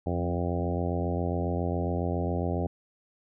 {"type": "harmonic tone with a mistuned harmonic", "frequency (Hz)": 87.31, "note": "F2", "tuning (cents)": 0, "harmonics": [1, 2, 3, 4, 5, 6, 7, 8, 9], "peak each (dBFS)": [-30, -33, -35, -36, -37, -38, -38, -39, -40], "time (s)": [0.06, 2.67], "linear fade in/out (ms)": 5, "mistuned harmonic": 2, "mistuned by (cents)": -25, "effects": []}